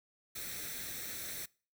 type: noise with comb filter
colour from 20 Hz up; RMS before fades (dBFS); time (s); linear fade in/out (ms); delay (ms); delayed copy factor
white; -42; 0.35-1.46; 10; 0.51; +0.65
effects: noise-tail reverb RT60 0.4 s tail -24 dB re dry